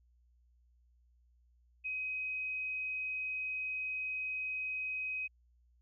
sine tone, 2525 Hz, D#7, 25 cents sharp, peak -35 dBFS, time 1.84-5.28 s, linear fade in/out 20 ms, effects added 60 Hz sine -65 dBFS peak until 5.81 s

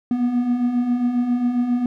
triangle beating tone pair, 237.9 / 245.3 Hz, A#3 / B3, +35 / -12 cents, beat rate 7.4 Hz, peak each -24 / -16 dBFS, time 0.11-1.86 s, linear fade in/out 2 ms, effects none

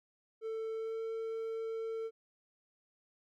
triangle tone with pitch glide, 444.9 to 449.3 Hz, A4 to A4, +19 to +36 cents, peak -34 dBFS, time 0.41-2.11 s, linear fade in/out 50 ms, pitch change +17 cents, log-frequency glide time 0.74-1 s, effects none

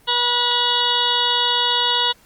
harmonic tone with a mistuned harmonic, 485 Hz, B4, 31 cents flat, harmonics 1 / 2 / 3 / 4 / 6 / 7 / 8 / 9, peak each -30 / -22 / -28 / -31 / -22 / -22 / -24 / -30 dBFS, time 0.07-2.13 s, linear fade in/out 20 ms, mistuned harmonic 8, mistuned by -50 cents, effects pink hiss -53 dBFS RMS until 2.25 s + Opus 32 kbps

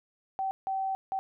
sine tone bursts at uneven times, 770 Hz, G5, 31 cents flat, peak -28 dBFS, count 3, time 0.39-0.51 / 0.67-0.95 / 1.12-1.19 s, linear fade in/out 0 ms, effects none

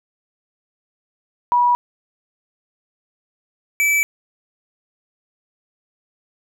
sine / square tone pair in turn, 971 / 2309 Hz, B5 / D7, -30 / -30 cents, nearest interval octave + minor third, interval 1500 cents, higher second, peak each -12 / -15 dBFS, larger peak first, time 1.52-1.75 / 3.8-4.03 s, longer neither, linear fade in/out 0 ms, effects none

